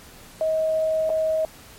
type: tone with dropouts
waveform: sine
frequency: 634 Hz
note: D#5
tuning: 32 cents sharp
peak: -19 dBFS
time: 0.41-1.45 s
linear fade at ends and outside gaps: 1 ms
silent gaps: 1.094-1.101 s
effects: pink hiss -46 dBFS RMS until 1.78 s + MP3 64 kbps